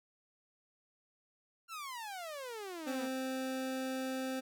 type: exponential sweep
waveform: sawtooth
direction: down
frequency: 1396.9 to 224.2 Hz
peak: -38 dBFS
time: 1.68-3.09 s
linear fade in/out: 50 ms
type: tone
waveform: 25% pulse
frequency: 261.6 Hz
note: C4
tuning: in tune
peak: -32 dBFS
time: 2.86-4.41 s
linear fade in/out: 20 ms
effects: none